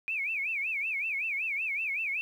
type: tone with vibrato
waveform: sine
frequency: 2411 Hz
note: D7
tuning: 45 cents sharp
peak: -29 dBFS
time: 0.08-2.21 s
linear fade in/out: 0 ms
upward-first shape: sine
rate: 5.3 Hz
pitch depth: 190 cents each way
effects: 10-bit